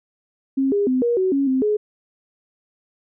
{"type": "tone with pitch steps", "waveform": "sine", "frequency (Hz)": [269.2, 405.8, 256.3, 475.2, 375, 276.7, 261.6, 421.4], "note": ["C4", "G#4", "C4", "A#4", "F#4", "C#4", "C4", "G#4"], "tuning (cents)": [49, -40, -36, 33, 23, -3, 0, 25], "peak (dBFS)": -16, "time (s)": [0.57, 1.77], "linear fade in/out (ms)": 10, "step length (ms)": 150, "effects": []}